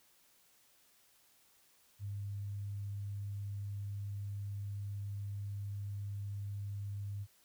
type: tone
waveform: sine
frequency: 100.9 Hz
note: G#2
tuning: 49 cents flat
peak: -38 dBFS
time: 1.99-7.27 s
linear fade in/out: 50 ms
effects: white hiss -68 dBFS RMS until 7.44 s